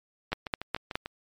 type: two click trains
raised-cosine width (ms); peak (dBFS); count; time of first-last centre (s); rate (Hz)
0.3; -11 / -19; 4 / 6; 0.33-0.955 / 0.32-1.06; 4.8 / 6.76
effects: MP3 64 kbps